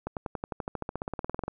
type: accelerating click train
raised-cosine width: 1 ms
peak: -18 dBFS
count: 22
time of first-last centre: 0.07-1.48 s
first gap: 98 ms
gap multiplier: 0.96
effects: none